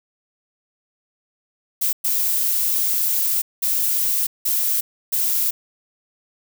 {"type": "noise bursts at uneven times", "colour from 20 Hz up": "violet", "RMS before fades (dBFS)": -20, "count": 5, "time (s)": [[1.81, 1.93], [2.04, 3.42], [3.62, 4.27], [4.45, 4.81], [5.12, 5.51]], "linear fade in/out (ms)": 10, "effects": []}